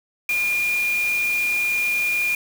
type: tone in noise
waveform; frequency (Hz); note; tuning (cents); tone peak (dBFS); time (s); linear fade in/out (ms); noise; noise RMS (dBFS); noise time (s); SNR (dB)
sine; 2417; D7; +49; -19; 0.29-2.35; 2; white; -33; 0.29-2.35; +11
effects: none